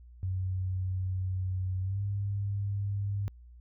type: tone with pitch glide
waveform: sine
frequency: 93.2 to 100.47 Hz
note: F#2 to G2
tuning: +13 to +43 cents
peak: -29 dBFS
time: 0.23-3.28 s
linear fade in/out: 0 ms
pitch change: +130 cents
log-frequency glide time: 1.81-2.01 s
effects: added 60 Hz sine -49 dBFS peak until 3.6 s

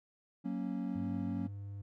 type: chord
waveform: triangle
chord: F# major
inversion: none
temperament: equal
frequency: 185 / 233.1 / 277.2 Hz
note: F#3 / A#3 / C#4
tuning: 0 / 0 / 0 cents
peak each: -37 dBFS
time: 0.44-1.48 s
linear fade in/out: 20 ms
type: tone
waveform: triangle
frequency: 100.3 Hz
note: G2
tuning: 40 cents sharp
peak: -39 dBFS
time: 0.95-1.82 s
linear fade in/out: 10 ms
effects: none

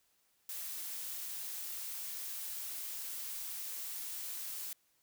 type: noise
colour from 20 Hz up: blue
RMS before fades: -42 dBFS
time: 0.49-4.73 s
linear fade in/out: 2 ms
effects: white hiss -74 dBFS RMS until 5.02 s

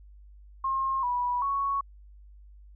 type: tone with pitch steps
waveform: sine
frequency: 1070 / 979 / 1110 Hz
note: C6 / B5 / C#6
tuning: +38 / -15 / +2 cents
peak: -25 dBFS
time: 0.64-1.81 s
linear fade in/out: 5 ms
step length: 390 ms
effects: added 50 Hz sine -48 dBFS peak until 2.75 s

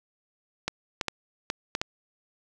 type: clicks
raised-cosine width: 0.2 ms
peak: -10 dBFS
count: 6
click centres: 0.68 / 1.012 / 1.083 / 1.501 / 1.751 / 1.815 s
effects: none

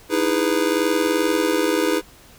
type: chord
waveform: square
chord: E major seventh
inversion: third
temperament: just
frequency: 309 / 329.6 / 412 / 494.4 Hz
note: D#4 / E4 / G#4 / B4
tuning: -12 / 0 / -14 / +2 cents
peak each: -24 dBFS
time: 0.09-2.02 s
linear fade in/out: 50 ms
effects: pink hiss -48 dBFS RMS until 2.38 s

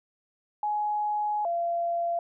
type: tone pair in turn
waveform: sine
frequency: 839 / 685 Hz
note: G#5 / F5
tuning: +17 / -34 cents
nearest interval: major third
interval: 351 cents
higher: first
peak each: -25 dBFS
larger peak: neither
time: 0.63-1.45 / 1.45-2.19 s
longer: first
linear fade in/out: 2 ms
effects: none

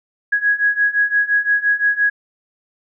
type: beating tone pair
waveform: sine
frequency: 1659 / 1664.8 Hz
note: G#6 / G#6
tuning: -2 / +4 cents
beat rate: 5.8 Hz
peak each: -18 / -16 dBFS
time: 0.32-2.1 s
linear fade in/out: 10 ms
effects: none

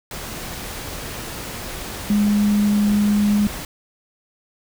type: tone in noise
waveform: sine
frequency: 206.7 Hz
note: G#3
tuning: 8 cents flat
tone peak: -14 dBFS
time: 2.1-3.47 s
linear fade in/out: 2 ms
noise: pink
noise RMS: -31 dBFS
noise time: 0.11-3.65 s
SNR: +14 dB
effects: none

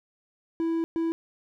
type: tone bursts at uneven times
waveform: triangle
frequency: 329.6 Hz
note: E4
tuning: in tune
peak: -22 dBFS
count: 2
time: 0.6-0.84 / 0.96-1.12 s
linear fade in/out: 0 ms
effects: none

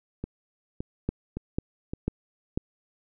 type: two click trains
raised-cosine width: 3 ms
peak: -19 / -13 dBFS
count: 4 / 4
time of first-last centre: 0.24-1.935 / 1.09-2.575 s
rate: 1.77 / 2.02 Hz
effects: none

